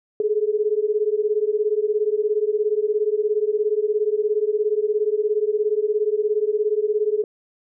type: beating tone pair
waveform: sine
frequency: 415.3 / 432.3 Hz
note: G#4 / A4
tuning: 0 / -31 cents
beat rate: 17 Hz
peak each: -21 dBFS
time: 0.2-7.24 s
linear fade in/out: 2 ms
effects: none